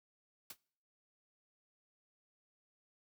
white noise with exponential decay, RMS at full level -41 dBFS, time 0.5-0.57 s, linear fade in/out 5 ms, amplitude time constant 15 ms, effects noise-tail reverb RT60 0.6 s tail -25 dB re dry

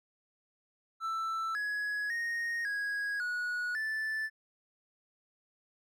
triangle tone with pitch steps, 1327 / 1678 / 1861 / 1653 / 1460 / 1756 Hz, E6 / G#6 / A#6 / G#6 / F#6 / A6, +11 / +17 / -3 / -9 / -24 / -4 cents, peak -30 dBFS, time 1-4.3 s, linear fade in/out 50 ms, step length 550 ms, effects none

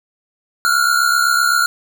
square tone pair together, 1371.2 / 1439 Hz, F6 / F#6, -32 / -49 cents, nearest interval minor second, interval 83 cents, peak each -16 dBFS, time 0.65-1.66 s, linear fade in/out 0 ms, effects none

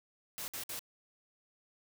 white noise bursts, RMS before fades -41 dBFS, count 3, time 0.38-0.792 s, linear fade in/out 0 ms, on 100 ms, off 56 ms, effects none

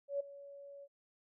sine tone with ADSR envelope, 563 Hz, C#5, 27 cents sharp, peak -31 dBFS, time 0.08-0.88 s, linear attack 120 ms, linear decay 10 ms, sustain -18 dB, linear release 47 ms, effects none

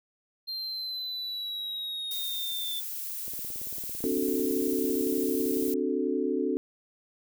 triangle linear sweep, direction down, 4186 to 3520 Hz, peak -31 dBFS, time 0.47-2.81 s, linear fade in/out 20 ms
violet noise, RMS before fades -36 dBFS, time 2.11-5.74 s, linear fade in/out 2 ms
click train, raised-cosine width 2 ms, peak -34 dBFS, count 45, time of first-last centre 3.28-5.738 s, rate 17.9 Hz
sine chord, D dominant seventh, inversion third, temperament equal, 261.6 / 293.7 / 370 / 440 Hz, C4 / D4 / F#4 / A4, 0 / 0 / 0 / 0 cents, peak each -31 dBFS, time 4.04-6.57 s, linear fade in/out 0 ms
effects none

